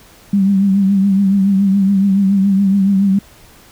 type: tone with vibrato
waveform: sine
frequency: 196 Hz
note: G3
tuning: in tune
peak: -9 dBFS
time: 0.33-3.19 s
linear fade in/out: 5 ms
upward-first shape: triangle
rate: 7.1 Hz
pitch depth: 63 cents each way
effects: pink hiss -44 dBFS RMS until 3.71 s